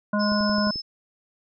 harmonic tone, 207.7 Hz, G#3, in tune, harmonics 1 / 3 / 5 / 7, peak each -22 / -27 / -29 / -30 dBFS, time 0.13-0.71 s, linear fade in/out 5 ms
sine tone, 5230 Hz, E8, 15 cents flat, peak -28 dBFS, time 0.19-0.82 s, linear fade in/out 20 ms
click train, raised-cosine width 3 ms, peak -25 dBFS, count 6, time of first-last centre 0.32-0.759 s, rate 11.4 Hz
effects none

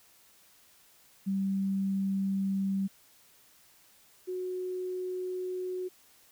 sine tone pair in turn, 194.4 / 367 Hz, G3 / F#4, -14 / -14 cents, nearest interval major seventh, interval 1100 cents, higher second, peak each -27 / -32 dBFS, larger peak first, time 1.26-2.88 / 4.27-5.89 s, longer neither, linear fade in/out 20 ms, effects white hiss -61 dBFS RMS until 6.31 s

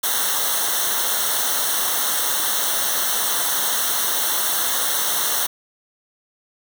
white noise with comb filter, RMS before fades -21 dBFS, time 0.03-5.47 s, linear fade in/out 10 ms, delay 0.41 ms, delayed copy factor -0.95, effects none

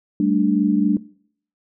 sine chord, G suspended second, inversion none, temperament equal, 196 / 220 / 293.7 Hz, G3 / A3 / D4, 0 / 0 / 0 cents, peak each -20 / -21 / -18 dBFS, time 0.2-0.97 s, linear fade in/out 2 ms, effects noise-tail reverb RT60 0.6 s tail -21 dB re dry

